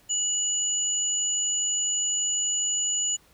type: tone pair together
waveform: sine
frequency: 2923 / 6952 Hz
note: F#7 / A8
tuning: -22 / -22 cents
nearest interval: octave + minor third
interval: 1500 cents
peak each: -31 / -24 dBFS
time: 0.09-3.17 s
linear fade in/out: 20 ms
effects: pink hiss -59 dBFS RMS until 3.33 s